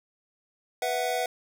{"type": "chord", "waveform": "square", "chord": "B suspended fourth", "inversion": "none", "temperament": "equal", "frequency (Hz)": [493.9, 659.3, 740], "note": ["B4", "E5", "F#5"], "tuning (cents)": [0, 0, 0], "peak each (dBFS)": [-32, -32, -30], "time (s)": [0.82, 1.26], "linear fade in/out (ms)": 2, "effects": []}